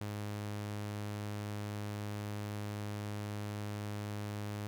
sawtooth tone, 103.83 Hz, G#2, in tune, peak -34 dBFS, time 0.01-4.67 s, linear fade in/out 0 ms, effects none

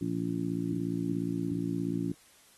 harmonic tone, 57 Hz, A#1, 38 cents flat, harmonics 2 / 3 / 4 / 5 / 6, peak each -39 / -34 / -40 / -33 / -38 dBFS, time 0.01-2.12 s, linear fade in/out 5 ms, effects white hiss -60 dBFS RMS until 2.57 s + AAC 32 kbps

